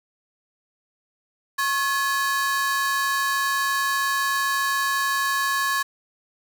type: ring-modulated tone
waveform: 45% pulse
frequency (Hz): 1396.9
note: F6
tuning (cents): 0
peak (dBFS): -18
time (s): 1.58-5.83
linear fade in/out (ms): 10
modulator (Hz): 306
effects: 8-bit